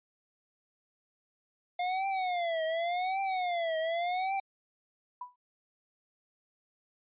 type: tone with vibrato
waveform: square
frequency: 706 Hz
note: F5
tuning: 19 cents sharp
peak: -30 dBFS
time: 1.79-4.4 s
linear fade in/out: 5 ms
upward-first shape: triangle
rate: 0.88 Hz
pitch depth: 190 cents each way
type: tone with exponential decay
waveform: sine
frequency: 987.8 Hz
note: B5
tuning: in tune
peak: -34 dBFS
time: 5.21-5.36 s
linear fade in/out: 5 ms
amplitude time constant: 32 ms
effects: resampled to 8000 Hz